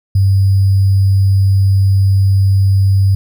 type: tone with sample-and-hold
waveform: sine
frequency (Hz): 97.1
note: G2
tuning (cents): -16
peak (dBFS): -7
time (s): 0.15-3.15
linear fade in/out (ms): 5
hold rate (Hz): 4900
effects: none